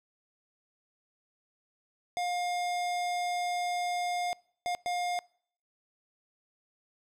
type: tone bursts at uneven times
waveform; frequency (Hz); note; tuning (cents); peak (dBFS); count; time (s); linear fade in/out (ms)
square; 710; F5; +28; -30; 3; 2.17-4.33 / 4.66-4.75 / 4.86-5.19; 0
effects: noise-tail reverb RT60 0.6 s tail -25 dB re dry + low-pass 9000 Hz 12 dB/octave